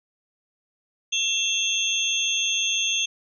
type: tone cluster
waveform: sine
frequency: 2694 / 3255 / 3454 / 6340 Hz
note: E7 / G#7 / A7 / G8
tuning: +37 / -36 / -33 / +19 cents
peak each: -27 dBFS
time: 1.12-3.06 s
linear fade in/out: 10 ms
effects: none